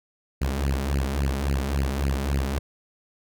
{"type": "tone with flanger", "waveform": "sawtooth", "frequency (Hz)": 68.5, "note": "C#2", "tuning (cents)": -20, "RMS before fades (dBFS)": -25, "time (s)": [0.41, 2.59], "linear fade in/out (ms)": 10, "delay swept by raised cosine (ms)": [0.41, 5.11], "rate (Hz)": 3.6, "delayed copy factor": 0.95, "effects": []}